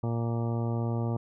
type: harmonic tone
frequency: 116.54 Hz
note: A#2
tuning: in tune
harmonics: 1 / 2 / 3 / 4 / 5 / 6 / 7 / 8 / 10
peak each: -28 / -34 / -38 / -40 / -42 / -44 / -45 / -46 / -48 dBFS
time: 0.03-1.17 s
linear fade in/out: 5 ms
effects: none